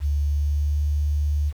sine tone with pitch glide, 72.4 to 73.67 Hz, D2 to D2, -24 to +6 cents, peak -19 dBFS, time 0-1.53 s, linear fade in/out 50 ms, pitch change +30 cents, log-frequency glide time 0.17-0.78 s, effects 8-bit

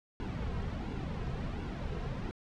brown noise with flanger, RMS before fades -37 dBFS, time 0.2-2.31 s, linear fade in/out 0 ms, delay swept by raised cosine 1.6 to 3.5 ms, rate 1.4 Hz, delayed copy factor -0.6, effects low-pass 4000 Hz 12 dB/octave

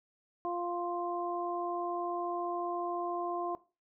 harmonic tone, 349.2 Hz, F4, in tune, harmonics 1 / 2 / 3, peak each -36 / -36 / -38 dBFS, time 0.45-3.55 s, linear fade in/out 0 ms, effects noise-tail reverb RT60 0.3 s tail -17 dB re dry

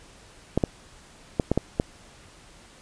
clicks, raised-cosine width 2 ms, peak -7 dBFS, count 6, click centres 0.576 / 0.638 / 1.398 / 1.516 / 1.576 / 1.799 s, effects pink hiss -51 dBFS RMS until 2.81 s + resampled to 22050 Hz

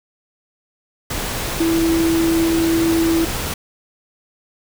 sine tone in noise, 329.6 Hz, E4, in tune, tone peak -14 dBFS, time 1.6-3.25 s, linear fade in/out 5 ms, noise pink, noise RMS -24 dBFS, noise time 1.1-3.54 s, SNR +7 dB, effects none

